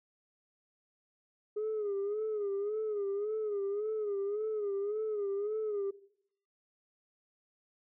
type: tone with vibrato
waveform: sine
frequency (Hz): 415.3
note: G#4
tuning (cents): 0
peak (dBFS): -30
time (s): 1.56-5.91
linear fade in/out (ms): 10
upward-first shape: sine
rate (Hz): 1.8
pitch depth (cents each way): 89
effects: noise-tail reverb RT60 0.7 s tail -19 dB re dry + tanh soft clip ceiling -29 dBFS

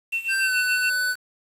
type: tone with tremolo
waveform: sine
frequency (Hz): 2700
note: E7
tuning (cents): +41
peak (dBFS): -21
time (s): 0.12-0.9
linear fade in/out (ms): 10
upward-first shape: sine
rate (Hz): 7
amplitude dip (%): 85
type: tone with pitch glide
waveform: square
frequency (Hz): 1568 to 1497.2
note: G6 to F#6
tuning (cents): 0 to +20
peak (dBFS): -22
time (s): 0.28-1.16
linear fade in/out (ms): 50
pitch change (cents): -80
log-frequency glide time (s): 0.4-0.55
effects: resampled to 32000 Hz + 7-bit

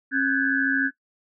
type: tone cluster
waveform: sine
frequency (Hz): 271.3 / 1503 / 1617 / 1710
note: C#4 / F#6 / G#6 / A6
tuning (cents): -37 / +27 / -47 / -50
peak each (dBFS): -25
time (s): 0.11-0.91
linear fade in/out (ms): 50
effects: noise-tail reverb RT60 0.1 s tail -19 dB re dry

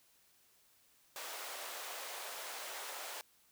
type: high-pass noise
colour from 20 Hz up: pink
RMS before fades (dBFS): -45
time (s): 1.16-3.21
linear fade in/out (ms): 0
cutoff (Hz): 520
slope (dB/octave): 24
effects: white hiss -69 dBFS RMS until 3.51 s

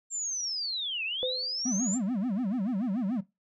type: linear two-way sweep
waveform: sine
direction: down then up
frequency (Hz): 7459 to 2489 to 7459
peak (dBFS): -30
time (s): 0.1-1.99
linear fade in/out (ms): 50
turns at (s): 1.04
type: tone with exponential decay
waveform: sine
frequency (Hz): 510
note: C5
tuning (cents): -44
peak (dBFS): -26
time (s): 1.23-1.62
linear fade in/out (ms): 0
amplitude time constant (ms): 83
type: tone with vibrato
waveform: triangle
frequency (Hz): 220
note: A3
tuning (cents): 0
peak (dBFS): -25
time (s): 1.65-3.21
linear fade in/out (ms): 10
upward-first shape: sine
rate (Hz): 6.9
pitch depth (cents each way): 300
effects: noise-tail reverb RT60 0.2 s tail -18 dB re dry

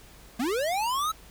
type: linear sweep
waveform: square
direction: up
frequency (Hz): 215.4 to 1318.5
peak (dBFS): -26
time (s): 0.39-1.12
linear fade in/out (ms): 10
effects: added 50 Hz sine -54 dBFS peak until 1.3 s + pink hiss -52 dBFS RMS until 1.3 s

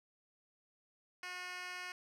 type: tone with band-pass filter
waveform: 10% pulse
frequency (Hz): 361.5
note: F#4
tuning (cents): -40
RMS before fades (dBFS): -45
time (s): 1.23-1.92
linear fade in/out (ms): 2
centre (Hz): 2900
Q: 0.99
effects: none

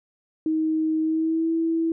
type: tone with pitch glide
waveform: sine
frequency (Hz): 315.6 to 327.9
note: D#4 to E4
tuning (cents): +25 to -9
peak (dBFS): -20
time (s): 0.46-1.92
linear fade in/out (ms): 2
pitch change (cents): +66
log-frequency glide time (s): 1.01-1.51
effects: none

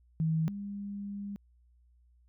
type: tone pair in turn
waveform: sine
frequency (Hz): 160 / 201.6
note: D#3 / G3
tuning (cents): +49 / +49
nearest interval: major third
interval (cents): 400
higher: second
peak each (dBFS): -26 / -36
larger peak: first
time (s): 0.2-0.48 / 0.48-1.36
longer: second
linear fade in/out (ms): 0
effects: added 60 Hz sine -61 dBFS peak until 2.28 s

